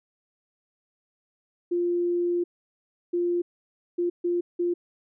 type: tone bursts at uneven times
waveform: sine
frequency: 349.2 Hz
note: F4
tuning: in tune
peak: -22 dBFS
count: 5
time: 1.71-2.44 / 3.13-3.42 / 3.98-4.1 / 4.24-4.41 / 4.59-4.74 s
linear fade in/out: 10 ms
effects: none